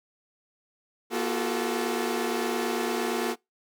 sawtooth tone cluster, 238.7 / 347.9 / 376.6 / 436.1 Hz, A#3 / F4 / F#4 / A4, +41 / -7 / +31 / -15 cents, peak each -28 dBFS, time 1.1-3.36 s, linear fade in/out 50 ms, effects noise-tail reverb RT60 0.2 s tail -25 dB re dry

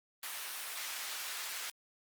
pink high-pass noise, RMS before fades -41 dBFS, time 0.23-1.7 s, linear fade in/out 2 ms, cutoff 1400 Hz, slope 12 dB/octave, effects Opus 32 kbps

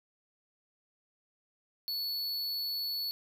square tone, 4424 Hz, C#8, 4 cents flat, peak -33 dBFS, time 1.88-3.11 s, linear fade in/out 0 ms, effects none

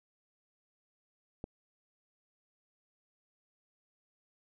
click, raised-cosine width 2 ms, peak -26 dBFS, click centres 1.441 s, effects none

